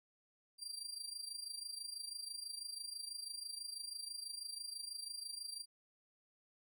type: tone with amplitude modulation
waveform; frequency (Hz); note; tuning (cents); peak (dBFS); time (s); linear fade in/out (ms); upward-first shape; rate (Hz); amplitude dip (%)
30% pulse; 4724; D8; +9; -38; 0.58-5.66; 50; sine; 26.1; 75
effects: none